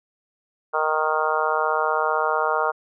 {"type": "harmonic tone", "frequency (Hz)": 155.56, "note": "D#3", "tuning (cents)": 0, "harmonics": [3, 4, 5, 6, 7, 8, 9], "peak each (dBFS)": [-27, -27, -27, -27, -27, -27, -27], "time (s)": [0.73, 2.72], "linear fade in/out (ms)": 20, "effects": []}